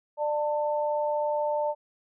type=tone pair together; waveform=sine; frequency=595 / 892 Hz; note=D5 / A5; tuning=+22 / +23 cents; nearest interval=perfect fifth; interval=701 cents; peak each=-26 / -29 dBFS; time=0.17-1.75 s; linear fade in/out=50 ms; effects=none